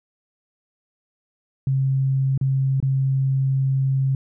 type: tone with dropouts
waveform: sine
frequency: 134.3 Hz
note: C3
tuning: 46 cents sharp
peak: -17 dBFS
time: 1.67-4.15 s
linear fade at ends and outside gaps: 2 ms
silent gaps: 2.377-2.412 / 2.802-2.826 s
effects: none